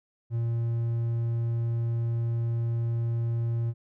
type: tone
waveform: triangle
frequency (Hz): 116.4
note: A#2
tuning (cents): -2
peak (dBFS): -23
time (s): 0.3-3.74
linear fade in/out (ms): 50
effects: none